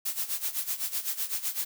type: noise with tremolo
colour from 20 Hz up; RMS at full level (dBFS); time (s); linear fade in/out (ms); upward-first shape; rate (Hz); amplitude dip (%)
blue; -29; 0.05-1.65; 10; sine; 7.9; 80
effects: none